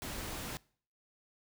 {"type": "noise", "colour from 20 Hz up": "pink", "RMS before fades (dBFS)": -41, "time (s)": [0.02, 0.57], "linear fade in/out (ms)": 0, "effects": ["noise-tail reverb RT60 0.5 s tail -23 dB re dry"]}